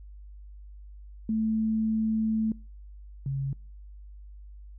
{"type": "tone pair in turn", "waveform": "sine", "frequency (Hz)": [220, 136.37], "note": ["A3", "C#3"], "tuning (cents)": [0, -28], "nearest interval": "minor sixth", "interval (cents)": 828, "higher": "first", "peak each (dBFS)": [-24, -27], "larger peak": "first", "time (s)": [[1.29, 2.52], [3.26, 3.53]], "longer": "first", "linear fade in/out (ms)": 2, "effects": ["noise-tail reverb RT60 0.4 s tail -25 dB re dry", "added 50 Hz sine -43 dBFS peak until 4.78 s"]}